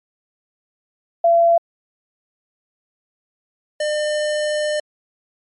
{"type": "tone pair in turn", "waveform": ["sine", "square"], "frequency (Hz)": [678, 602.3], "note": ["E5", "D5"], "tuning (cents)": [49, 44], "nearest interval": "major second", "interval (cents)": 205, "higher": "first", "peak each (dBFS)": [-10, -19], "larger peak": "first", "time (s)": [[1.24, 1.58], [3.8, 4.8]], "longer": "second", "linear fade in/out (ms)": 5, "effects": ["MP3 48 kbps"]}